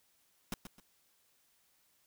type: noise with echo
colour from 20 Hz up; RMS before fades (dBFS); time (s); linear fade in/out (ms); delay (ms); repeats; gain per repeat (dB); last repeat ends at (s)
pink; -37; 0.52-0.54; 2; 130; 2; -10; 0.8
effects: white hiss -72 dBFS RMS until 2.06 s